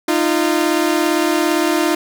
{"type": "tone pair together", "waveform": "sawtooth", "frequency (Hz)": [307.4, 345], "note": ["D#4", "F4"], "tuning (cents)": [-21, -21], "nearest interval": "major second", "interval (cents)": 200, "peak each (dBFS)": -13, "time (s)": [0.08, 1.95], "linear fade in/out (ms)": 5, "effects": []}